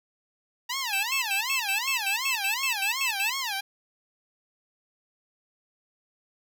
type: tone with vibrato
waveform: 10% pulse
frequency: 922 Hz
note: A#5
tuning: 19 cents flat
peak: -20 dBFS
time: 0.69-3.61 s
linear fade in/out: 10 ms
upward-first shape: sine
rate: 2.7 Hz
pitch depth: 300 cents each way
type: tone bursts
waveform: square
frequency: 2637 Hz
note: E7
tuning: in tune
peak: -26 dBFS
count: 13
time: 0.93-3.298 s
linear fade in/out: 2 ms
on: 100 ms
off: 89 ms
effects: none